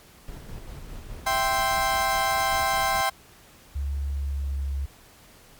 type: noise with tremolo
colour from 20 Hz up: brown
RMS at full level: -37 dBFS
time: 0.28-3.01 s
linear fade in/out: 0 ms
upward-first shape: square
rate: 4.9 Hz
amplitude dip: 35%
type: chord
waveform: 30% pulse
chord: C major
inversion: first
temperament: equal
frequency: 659.3 / 784 / 1046.5 Hz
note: E5 / G5 / C6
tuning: 0 / 0 / 0 cents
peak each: -27 / -22 / -23 dBFS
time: 1.26-3.1 s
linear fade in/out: 10 ms
type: tone with pitch glide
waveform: sine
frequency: 70.1 to 69.02 Hz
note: C#2 to C#2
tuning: +20 to -7 cents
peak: -25 dBFS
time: 3.75-4.86 s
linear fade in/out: 10 ms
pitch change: -27 cents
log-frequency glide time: 4.03-4.6 s
effects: pink hiss -52 dBFS RMS until 5.59 s + MP3 96 kbps